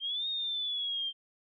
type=exponential two-way sweep; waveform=sine; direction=up then down; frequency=3153 to 3729 to 3153 Hz; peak=-31 dBFS; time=0-1.13 s; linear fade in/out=50 ms; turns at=0.28 s; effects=none